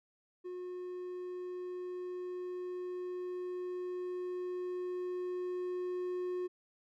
triangle tone with level ramp, 361.5 Hz, F#4, 40 cents flat, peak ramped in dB -38 to -32 dBFS, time 0.44-6.48 s, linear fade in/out 20 ms, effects none

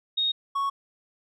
sine / triangle tone pair in turn, 3729 / 1108.6 Hz, A#7 / C#6, 0 / 0 cents, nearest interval octave + major sixth, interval 2100 cents, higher first, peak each -22 dBFS, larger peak neither, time 0.17-0.32 / 0.55-0.7 s, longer neither, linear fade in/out 10 ms, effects none

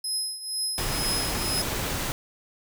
25% pulse tone with tremolo, 5100 Hz, D#8, 42 cents sharp, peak -20 dBFS, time 0.04-1.62 s, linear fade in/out 5 ms, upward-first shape triangle, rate 2.1 Hz, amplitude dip 80%
pink noise, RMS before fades -29 dBFS, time 0.78-2.12 s, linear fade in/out 0 ms
effects none

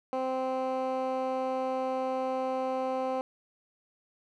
15% pulse tone with band-pass filter, 260.2 Hz, C4, 9 cents flat, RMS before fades -31 dBFS, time 0.13-3.21 s, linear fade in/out 0 ms, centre 590 Hz, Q 1.2, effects none

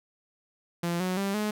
sawtooth tone with pitch steps, 171.7 / 184.02 / 197.23 / 211.4 Hz, F3 / F#3 / G3 / G#3, -29 / -9 / +11 / +31 cents, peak -23 dBFS, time 0.83-1.51 s, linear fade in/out 5 ms, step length 170 ms, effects none

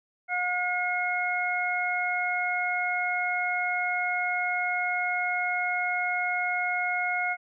harmonic tone, 720 Hz, F#5, 47 cents flat, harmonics 1 / 2 / 3, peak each -30 / -31 / -28 dBFS, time 0.28-7.37 s, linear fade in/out 50 ms, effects none

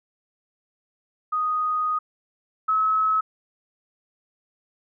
sine tone pair in turn, 1244.5 / 1288.4 Hz, D#6 / E6, 0 / -40 cents, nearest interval minor second, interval 60 cents, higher second, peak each -21 / -18 dBFS, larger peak second, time 1.32-1.99 / 2.68-3.21 s, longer first, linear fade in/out 10 ms, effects none

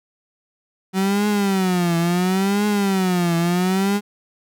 35% pulse tone with vibrato, 187.3 Hz, F#3, 21 cents sharp, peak -15 dBFS, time 0.93-4.01 s, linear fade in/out 50 ms, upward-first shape triangle, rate 0.72 Hz, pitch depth 200 cents each way, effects none

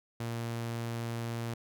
sawtooth tone, 116.5 Hz, A#2, 1 cent flat, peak -30 dBFS, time 0.2-1.54 s, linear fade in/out 5 ms, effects none

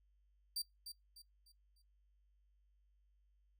sawtooth tone with echo, 4669 Hz, D8, 11 cents flat, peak -35 dBFS, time 0.56-0.62 s, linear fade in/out 5 ms, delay 300 ms, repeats 4, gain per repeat -9 dB, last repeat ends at 1.82 s, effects noise-tail reverb RT60 0.2 s tail -24 dB re dry + added 50 Hz sine -70 dBFS peak until 3.59 s

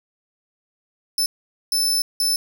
sawtooth tone bursts at uneven times, 5274 Hz, E8, in tune, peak -15 dBFS, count 3, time 1.18-1.26 / 1.72-2.02 / 2.2-2.36 s, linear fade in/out 2 ms, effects none

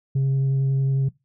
sine tone with vibrato, 135.3 Hz, C#3, 42 cents flat, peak -15 dBFS, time 0.15-1.09 s, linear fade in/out 10 ms, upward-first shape sine, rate 11 Hz, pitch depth 9 cents each way, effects noise-tail reverb RT60 0.2 s tail -20 dB re dry + tanh soft clip ceiling -17 dBFS

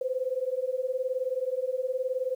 sine beating tone pair, 505 / 524 Hz, B4 / C5, +39 / +2 cents, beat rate 19 Hz, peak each -30 dBFS, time 0.01-2.35 s, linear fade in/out 5 ms, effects 10-bit

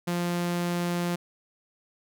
sawtooth tone, 174.4 Hz, F3, 2 cents flat, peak -22 dBFS, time 0.07-1.16 s, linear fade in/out 10 ms, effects none

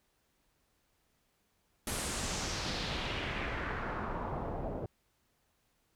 pink noise with low-pass filter sweep, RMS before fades -37 dBFS, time 1.87-4.86 s, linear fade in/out 2 ms, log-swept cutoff 11000 to 530 Hz, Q 2, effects pink hiss -75 dBFS RMS until 5.95 s

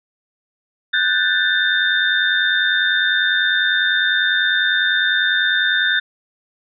sine tone cluster, 1483 / 1573 / 1759 / 3622 Hz, F#6 / G6 / A6 / A7, +4 / +6 / -1 / +49 cents, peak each -20 dBFS, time 0.93-6 s, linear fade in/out 10 ms, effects none

